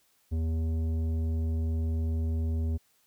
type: tone with tanh clipping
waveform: triangle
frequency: 80.7 Hz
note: E2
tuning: 36 cents flat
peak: -28 dBFS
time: 0.31-2.78 s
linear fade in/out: 20 ms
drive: 15 dB
effects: white hiss -68 dBFS RMS until 3.06 s